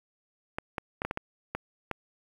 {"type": "clicks", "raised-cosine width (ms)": 0.5, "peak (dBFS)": -16, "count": 8, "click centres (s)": [0.585, 0.782, 1.019, 1.05, 1.111, 1.174, 1.55, 1.913], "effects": ["8-bit"]}